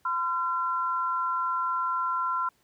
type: tone pair together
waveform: sine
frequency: 1021.2 / 1365 Hz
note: C6 / F6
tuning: -42 / -40 cents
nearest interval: perfect fourth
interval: 502 cents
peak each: -28 dBFS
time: 0.05-2.49 s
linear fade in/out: 5 ms
effects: pink hiss -67 dBFS RMS until 2.63 s + high-pass 80 Hz 12 dB/octave